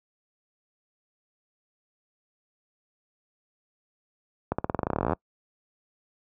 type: accelerating click train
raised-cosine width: 1 ms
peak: -11 dBFS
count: 21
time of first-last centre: 4.52-5.133 s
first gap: 65 ms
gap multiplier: 0.91
effects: noise-tail reverb RT60 0.1 s tail -26 dB re dry + high-pass 60 Hz 12 dB/octave